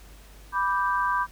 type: chord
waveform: sine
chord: G major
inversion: first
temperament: equal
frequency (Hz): 987.8 / 1174.7 / 1568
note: B5 / D6 / G6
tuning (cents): 0 / 0 / 0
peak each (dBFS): -25 / -27 / -28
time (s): 0.52-1.27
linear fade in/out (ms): 50
effects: added 50 Hz sine -47 dBFS peak until 1.31 s + pink hiss -53 dBFS RMS until 1.31 s